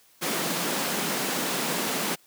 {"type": "high-pass noise", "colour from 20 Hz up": "pink", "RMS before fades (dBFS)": -28, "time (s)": [0.21, 2.16], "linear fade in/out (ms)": 20, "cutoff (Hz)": 160, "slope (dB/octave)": 48, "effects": ["white hiss -59 dBFS RMS until 2.26 s", "high-pass 80 Hz 12 dB/octave"]}